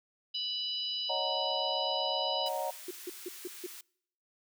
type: harmonic tone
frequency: 987.8 Hz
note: B5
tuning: in tune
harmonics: 3 / 4 / 5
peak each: -35 / -37 / -39 dBFS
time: 0.34-2.49 s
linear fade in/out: 10 ms
type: chord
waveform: sine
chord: D# minor seventh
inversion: third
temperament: equal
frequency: 554.4 / 622.3 / 740 / 932.3 Hz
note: C#5 / D#5 / F#5 / A#5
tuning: 0 / 0 / 0 / 0 cents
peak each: -37 dBFS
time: 1.09-2.71 s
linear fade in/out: 10 ms
type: high-pass noise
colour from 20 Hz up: white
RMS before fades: -47 dBFS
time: 2.46-3.81 s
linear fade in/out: 2 ms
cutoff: 1400 Hz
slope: 12 dB/octave
type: tone bursts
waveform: sine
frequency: 360 Hz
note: F#4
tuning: 47 cents flat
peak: -35 dBFS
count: 5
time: 2.88-3.665 s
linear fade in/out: 5 ms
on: 29 ms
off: 160 ms
effects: noise-tail reverb RT60 0.7 s tail -25 dB re dry